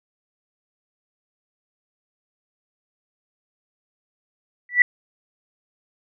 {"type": "tone with exponential growth", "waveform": "sine", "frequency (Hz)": 1961, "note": "B6", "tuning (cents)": -13, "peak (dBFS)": -5, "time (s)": [4.69, 4.82], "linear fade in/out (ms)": 2, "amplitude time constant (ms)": 28, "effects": []}